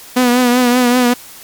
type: tone with vibrato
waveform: sawtooth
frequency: 246.9 Hz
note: B3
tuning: in tune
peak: -5 dBFS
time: 0.16-1.14 s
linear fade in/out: 10 ms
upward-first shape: triangle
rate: 5.2 Hz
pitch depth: 54 cents each way
effects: white hiss -36 dBFS RMS until 1.43 s + MP3 96 kbps